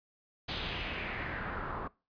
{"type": "noise with low-pass filter sweep", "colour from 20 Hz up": "pink", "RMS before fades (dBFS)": -38, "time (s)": [0.48, 1.88], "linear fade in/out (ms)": 10, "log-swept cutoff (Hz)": [3900, 1100], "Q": 2.9, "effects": ["noise-tail reverb RT60 0.3 s tail -22 dB re dry", "resampled to 11025 Hz"]}